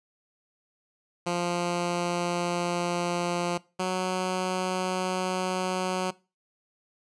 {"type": "tone pair in turn", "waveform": "10% pulse", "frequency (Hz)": [174.61, 184.75], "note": ["F3", "F#3"], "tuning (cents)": [0, -2], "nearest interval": "minor second", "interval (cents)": 98, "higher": "second", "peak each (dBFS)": -18, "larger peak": "neither", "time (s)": [[1.26, 3.58], [3.79, 6.11]], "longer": "neither", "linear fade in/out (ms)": 10, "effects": ["noise-tail reverb RT60 0.3 s tail -21 dB re dry", "resampled to 22050 Hz"]}